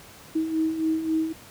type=beating tone pair; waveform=sine; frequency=316.1 / 319.8 Hz; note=D#4 / D#4; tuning=+27 / +48 cents; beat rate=3.7 Hz; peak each=-30 / -23 dBFS; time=0.35-1.33 s; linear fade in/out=10 ms; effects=pink hiss -47 dBFS RMS until 1.5 s + high-pass 60 Hz 12 dB/octave